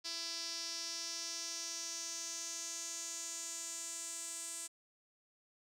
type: tone with band-pass filter sweep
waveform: sawtooth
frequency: 334.3 Hz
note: E4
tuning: 24 cents sharp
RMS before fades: -43 dBFS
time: 0.04-4.68 s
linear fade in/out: 20 ms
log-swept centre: 5000 to 8000 Hz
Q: 4.4
effects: none